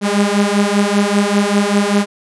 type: beating tone pair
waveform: sawtooth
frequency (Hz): 201 / 206.1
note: G3 / G#3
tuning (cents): +44 / -13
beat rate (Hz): 5.1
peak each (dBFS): -11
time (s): 0.01-2.06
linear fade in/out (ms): 50
effects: resampled to 24000 Hz